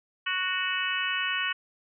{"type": "harmonic tone with a mistuned harmonic", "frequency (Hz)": 370, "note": "F#4", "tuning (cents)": 0, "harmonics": [3, 4, 5, 6, 7, 8], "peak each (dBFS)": [-35, -32, -33, -38, -33, -32], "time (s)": [0.26, 1.53], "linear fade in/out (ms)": 10, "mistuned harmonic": 6, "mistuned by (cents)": 17, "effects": []}